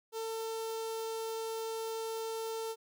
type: tone with notch filter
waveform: sawtooth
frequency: 448.3 Hz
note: A4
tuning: 32 cents sharp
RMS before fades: -38 dBFS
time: 0.12-2.76 s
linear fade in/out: 50 ms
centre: 2000 Hz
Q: 0.99
effects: none